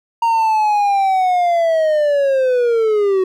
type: linear sweep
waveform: triangle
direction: down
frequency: 930 to 370 Hz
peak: -10 dBFS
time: 0.22-3.24 s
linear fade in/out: 5 ms
effects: none